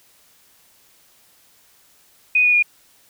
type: tone with pitch steps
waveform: sine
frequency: 2489 / 2460 / 2432 Hz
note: D#7 / D#7 / D#7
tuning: 0 / -20 / -40 cents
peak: -12 dBFS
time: 2.35-2.626 s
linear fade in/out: 5 ms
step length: 92 ms
effects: white hiss -55 dBFS RMS until 3.09 s